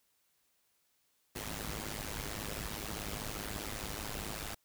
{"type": "noise with amplitude modulation", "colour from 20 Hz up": "pink", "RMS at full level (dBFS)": -37, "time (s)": [1.35, 4.55], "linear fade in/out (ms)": 10, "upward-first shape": "sine", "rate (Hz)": 105, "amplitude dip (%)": 85, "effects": ["white hiss -75 dBFS RMS until 4.64 s"]}